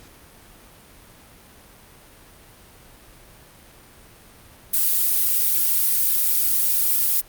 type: noise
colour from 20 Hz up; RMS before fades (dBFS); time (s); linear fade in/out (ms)
violet; -19; 4.73-7.21; 10
effects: pink hiss -48 dBFS RMS until 7.28 s + Opus 48 kbps